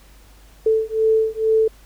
sine beating tone pair, 440 / 442.2 Hz, A4 / A4, 0 / +9 cents, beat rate 2.2 Hz, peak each -18 dBFS, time 0.66-1.68 s, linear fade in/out 5 ms, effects added 50 Hz sine -46 dBFS peak until 1.85 s + pink hiss -52 dBFS RMS until 1.85 s

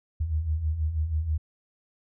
sine beating tone pair, 73.6 / 79.8 Hz, D2 / D#2, +4 / +44 cents, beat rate 6.2 Hz, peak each -32 / -25 dBFS, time 0.2-1.38 s, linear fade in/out 10 ms, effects none

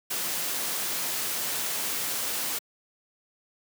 white noise, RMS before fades -30 dBFS, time 0.1-2.59 s, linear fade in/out 10 ms, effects high-pass 150 Hz 12 dB/octave

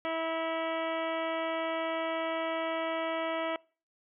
harmonic tone with a mistuned harmonic, 325.5 Hz, E4, 22 cents flat, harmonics 1 / 2 / 3 / 4 / 5 / 6 / 7 / 8 / 9 / 10, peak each -38 / -33 / -40 / -39 / -49 / -42 / -43 / -50 / -48 / -48 dBFS, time 0.05-3.56 s, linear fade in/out 0 ms, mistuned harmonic 8, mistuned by +42 cents, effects noise-tail reverb RT60 0.4 s tail -25 dB re dry

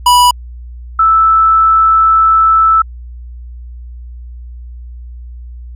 square / sine tone pair in turn, 981 / 1316.3 Hz, B5 / E6, -12 / -3 cents, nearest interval perfect fourth, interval 509 cents, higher second, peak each -5 dBFS, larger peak neither, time 0.06-0.31 / 0.99-2.82 s, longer second, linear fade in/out 5 ms, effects added 60 Hz sine -26 dBFS peak until 5.75 s + resampled to 32000 Hz

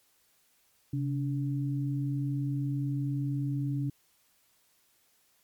sine tone pair together, 135.59 / 287.3 Hz, C#3 / D4, -38 / -38 cents, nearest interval octave + minor second, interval 1300 cents, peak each -29 / -34 dBFS, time 0.93-3.9 s, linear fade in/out 5 ms, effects white hiss -68 dBFS RMS until 5.43 s + MP3 96 kbps

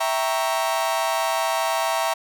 40% pulse chord, E diminished seventh, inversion none, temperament equal, 659.3 / 784 / 932.3 / 1108.7 Hz, E5 / G5 / Bb5 / Db6, 0 / 0 / 0 / 0 cents, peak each -24 / -27 / -25 / -28 dBFS, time 0-2.14 s, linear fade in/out 10 ms, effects none

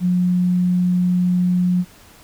sine tone, 179.5 Hz, F3, 48 cents sharp, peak -14 dBFS, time 0-1.85 s, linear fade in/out 50 ms, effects pink hiss -47 dBFS RMS until 2.23 s

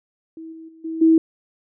sine tone with level steps, 323.6 Hz, E4, 32 cents flat, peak -33 / -36 / -44 / -25 / -10 dBFS, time 0.37-1.18 s, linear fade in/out 2 ms, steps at 0.52 / 0.68 / 0.84 / 1.01 s, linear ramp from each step 10 ms, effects none

